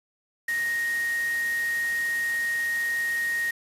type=tone in noise; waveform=sine; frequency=1867 Hz; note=A#6; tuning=2 cents sharp; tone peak=-24 dBFS; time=0.48-3.51 s; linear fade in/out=5 ms; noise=white; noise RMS=-39 dBFS; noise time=0.48-3.51 s; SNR=+12 dB; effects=resampled to 32000 Hz